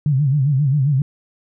sine tone with vibrato, 140 Hz, C#3, 18 cents sharp, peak -13 dBFS, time 0.06-1.02 s, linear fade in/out 2 ms, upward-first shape sine, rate 7.5 Hz, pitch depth 140 cents each way, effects none

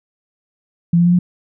sine tone with pitch steps, 170.5 / 172.98 / 175.5 / 178.05 Hz, F3 / F3 / F3 / F3, -41 / -16 / +9 / +34 cents, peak -9 dBFS, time 0.93-1.19 s, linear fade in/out 5 ms, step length 65 ms, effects none

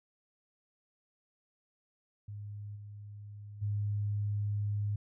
sine tone with level steps, 103.2 Hz, G#2, 10 cents flat, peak -40 / -44 / -30 dBFS, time 2.28-4.96 s, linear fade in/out 5 ms, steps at 2.75 / 3.61 s, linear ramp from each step 20 ms, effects none

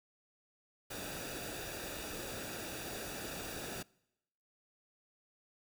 pink noise with comb filter, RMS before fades -43 dBFS, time 0.9-3.83 s, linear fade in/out 10 ms, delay 0.95 ms, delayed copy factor -0.6, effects noise-tail reverb RT60 0.9 s tail -25 dB re dry

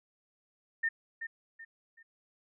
sine tone with echo, 1817 Hz, A#6, 45 cents flat, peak -27 dBFS, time 0.83-0.89 s, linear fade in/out 10 ms, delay 380 ms, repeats 3, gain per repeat -9 dB, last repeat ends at 2.03 s, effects none

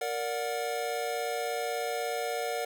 square chord, Bb augmented, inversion none, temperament just, 466.2 / 582.7 / 728.4 Hz, Bb4 / D5 / F#5, 0 / -14 / -27 cents, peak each -35 / -37 / -35 dBFS, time 0.01-2.65 s, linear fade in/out 5 ms, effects none

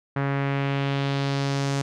sawtooth tone with low-pass filter sweep, 138.9 Hz, C#3, 4 cents sharp, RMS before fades -25 dBFS, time 0.16-1.82 s, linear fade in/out 5 ms, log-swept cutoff 1700 to 7000 Hz, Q 1.7, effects none

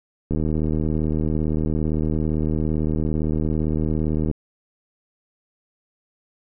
click train, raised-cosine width 3 ms, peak -11 dBFS, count 312, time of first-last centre 0.31-4.313 s, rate 77.7 Hz, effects none

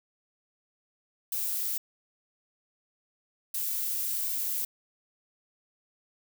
violet noise bursts at uneven times, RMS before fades -31 dBFS, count 2, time 1.32-1.78 / 3.54-4.65 s, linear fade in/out 5 ms, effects none

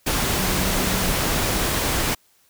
sine tone in noise, 187.3 Hz, F#3, 21 cents sharp, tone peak -28 dBFS, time 0.39-1.11 s, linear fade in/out 10 ms, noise pink, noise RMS -22 dBFS, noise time 0.06-2.15 s, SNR -9 dB, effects white hiss -60 dBFS RMS until 2.49 s

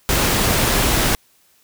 pink noise, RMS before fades -17 dBFS, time 0.09-1.15 s, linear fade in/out 0 ms, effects white hiss -57 dBFS RMS until 1.63 s

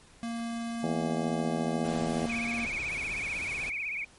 square tone with pitch glide, 232 to 233.5 Hz, A#3 to A#3, -8 to +3 cents, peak -33 dBFS, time 0.23-2.65 s, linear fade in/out 0 ms, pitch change +11 cents, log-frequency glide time 2.42-2.48 s
harmonic tone, 82.1 Hz, E2, 6 cents flat, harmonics 2 / 3 / 4 / 5 / 6 / 7 / 8 / 9 / 10, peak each -34 / -36 / -37 / -38 / -39 / -39 / -40 / -41 / -41 dBFS, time 0.83-2.26 s, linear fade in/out 5 ms
pink noise, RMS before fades -42 dBFS, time 1.84-3.7 s, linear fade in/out 10 ms
sine tone with vibrato, 2349 Hz, D7, in tune, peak -31 dBFS, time 2.29-4.05 s, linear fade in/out 10 ms, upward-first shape triangle, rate 16 Hz, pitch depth 160 cents each way
effects pink hiss -57 dBFS RMS until 4.18 s + MP3 48 kbps

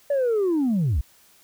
sine linear sweep, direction down, 582 to 51.91 Hz, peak -17 dBFS, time 0.1-1.01 s, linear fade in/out 5 ms, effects tanh soft clip ceiling -17 dBFS + white hiss -56 dBFS RMS until 1.43 s

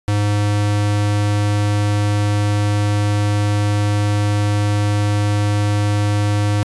square tone, 103.4 Hz, G#2, 7 cents flat, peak -15 dBFS, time 0.08-6.63 s, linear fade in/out 0 ms, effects resampled to 24000 Hz

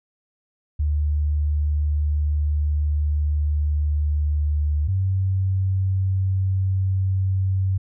sine tone pair in turn, 74.5 / 95.06 Hz, D2 / F#2, +25 / +47 cents, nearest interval major third, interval 422 cents, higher second, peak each -18 dBFS, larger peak neither, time 0.79-4.88 / 4.88-7.78 s, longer first, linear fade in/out 10 ms, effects none

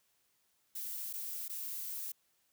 violet noise with dropouts, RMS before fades -41 dBFS, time 0.75-2.12 s, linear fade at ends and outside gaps 5 ms, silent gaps 1.13-1.136 / 1.482-1.495 s, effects white hiss -75 dBFS RMS until 2.52 s

